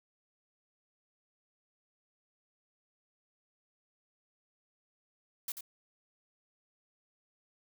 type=noise with echo; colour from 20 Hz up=blue; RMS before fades=-37 dBFS; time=5.48-5.52 s; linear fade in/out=2 ms; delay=88 ms; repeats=1; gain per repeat=-7 dB; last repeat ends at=5.608 s; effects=none